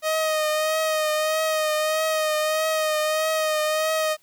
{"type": "tone with vibrato", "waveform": "sawtooth", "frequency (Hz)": 623, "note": "D#5", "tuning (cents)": 2, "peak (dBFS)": -17, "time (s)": [0.02, 4.17], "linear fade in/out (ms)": 50, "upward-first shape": "triangle", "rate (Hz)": 1.6, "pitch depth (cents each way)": 35, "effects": ["white hiss -61 dBFS RMS until 4.22 s"]}